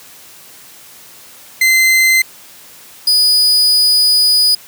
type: tone pair in turn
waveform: 40% pulse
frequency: 2067 / 4950 Hz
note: C7 / D#8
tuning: -22 / -10 cents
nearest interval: octave + minor third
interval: 1512 cents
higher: second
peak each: -7 dBFS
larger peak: neither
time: 1.61-2.22 / 3.07-4.55 s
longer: second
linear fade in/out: 5 ms
effects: white hiss -39 dBFS RMS until 4.67 s + high-pass 80 Hz 12 dB/octave